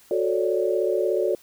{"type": "chord", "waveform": "sine", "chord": "D major seventh", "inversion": "first", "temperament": "just", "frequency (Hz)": [367.1, 440.5, 550.6, 587.3], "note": ["F#4", "A4", "C#5", "D5"], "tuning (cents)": [-14, 2, -12, 0], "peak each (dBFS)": [-24, -25, -27, -27], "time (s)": [0.11, 1.35], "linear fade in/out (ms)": 2, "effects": ["white hiss -54 dBFS RMS until 1.42 s"]}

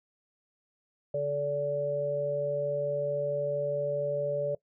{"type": "harmonic tone", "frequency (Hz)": 144.5, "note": "D3", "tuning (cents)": -28, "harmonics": [1, 3, 4], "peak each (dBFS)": [-38, -35, -28], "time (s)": [1.14, 4.55], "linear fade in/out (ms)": 5, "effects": ["noise-tail reverb RT60 0.1 s tail -20 dB re dry"]}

